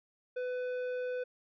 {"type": "tone with tanh clipping", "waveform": "triangle", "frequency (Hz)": 500, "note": "B4", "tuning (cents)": 21, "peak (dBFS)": -35, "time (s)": [0.36, 1.24], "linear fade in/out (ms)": 10, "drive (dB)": 14, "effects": []}